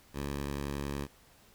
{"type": "tone", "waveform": "10% pulse", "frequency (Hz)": 70.6, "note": "C#2", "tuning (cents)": 32, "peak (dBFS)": -26, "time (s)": [0.13, 1.08], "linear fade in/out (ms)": 50, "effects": ["pink hiss -61 dBFS RMS until 1.54 s"]}